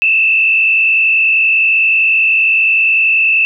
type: tone with frequency modulation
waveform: sine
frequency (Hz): 2637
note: E7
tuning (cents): 0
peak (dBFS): -8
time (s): 0.02-3.45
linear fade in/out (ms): 0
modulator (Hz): 50.5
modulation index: 1.4
effects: none